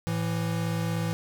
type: tone pair together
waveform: square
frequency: 110 / 166.68 Hz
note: A2 / E3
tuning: 0 / +19 cents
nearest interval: perfect fifth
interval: 719 cents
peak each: -31 / -29 dBFS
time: 0.07-1.13 s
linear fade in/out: 0 ms
effects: none